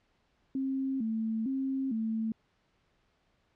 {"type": "tone with vibrato", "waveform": "sine", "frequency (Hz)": 243.8, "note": "B3", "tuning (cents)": -22, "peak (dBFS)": -29, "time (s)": [0.55, 2.32], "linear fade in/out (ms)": 2, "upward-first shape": "square", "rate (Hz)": 1.1, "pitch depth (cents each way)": 160, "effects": ["pink hiss -72 dBFS RMS until 3.55 s", "low-pass 4000 Hz 12 dB/octave"]}